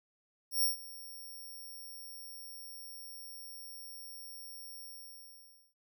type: tone with ADSR envelope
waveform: 10% pulse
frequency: 5550 Hz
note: F8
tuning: 12 cents flat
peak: -20 dBFS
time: 0.51-5.74 s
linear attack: 120 ms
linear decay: 130 ms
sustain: -20 dB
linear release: 920 ms
effects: none